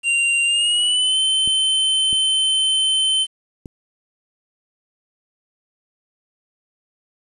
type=tone with pitch glide; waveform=square; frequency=2774 to 3078 Hz; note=F7 to G7; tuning=-12 to -32 cents; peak=-16 dBFS; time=0.03-3.27 s; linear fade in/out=50 ms; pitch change=+180 cents; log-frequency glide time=0.44-1.18 s
type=clicks; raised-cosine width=3 ms; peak=-21 dBFS; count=3; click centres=1.476 / 2.129 / 3.658 s
effects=resampled to 24000 Hz + 8-bit